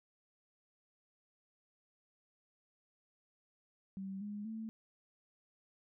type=tone with pitch steps; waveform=sine; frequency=192.9 / 206.7 / 221.6 Hz; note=G3 / G#3 / A3; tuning=-28 / -8 / +13 cents; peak=-40 dBFS; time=3.97-4.69 s; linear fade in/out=0 ms; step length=240 ms; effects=none